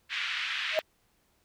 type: band-pass noise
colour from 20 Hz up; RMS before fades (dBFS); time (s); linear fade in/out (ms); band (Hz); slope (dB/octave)
white; -33; 0.09-0.82; 50; 1500 to 3200; 24
type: tone with exponential growth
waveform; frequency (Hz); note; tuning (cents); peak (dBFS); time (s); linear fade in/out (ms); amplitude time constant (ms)
sine; 628; D#5; +16; -18; 0.71-0.79; 0; 17
effects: pink hiss -70 dBFS RMS until 1.44 s